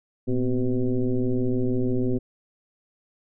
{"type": "tone with frequency modulation", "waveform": "sine", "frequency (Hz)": 130.9, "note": "C3", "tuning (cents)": 1, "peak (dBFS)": -20, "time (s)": [0.27, 2.19], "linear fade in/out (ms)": 20, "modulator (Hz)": 124, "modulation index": 2.3, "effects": []}